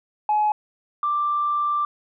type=tone pair in turn; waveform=sine; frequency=846 / 1178.6 Hz; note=G#5 / D6; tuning=+32 / +6 cents; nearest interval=tritone; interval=574 cents; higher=second; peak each=-16 / -19 dBFS; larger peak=first; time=0.29-0.52 / 1.03-1.85 s; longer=second; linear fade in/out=2 ms; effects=tanh soft clip ceiling -13 dBFS